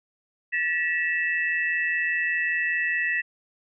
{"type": "tone cluster", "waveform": "sine", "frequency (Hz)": [1764, 1929, 2636], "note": ["A6", "B6", "E7"], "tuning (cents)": [4, -41, -1], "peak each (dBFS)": [-30, -24, -30], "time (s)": [0.52, 3.22], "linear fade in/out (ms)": 20, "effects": []}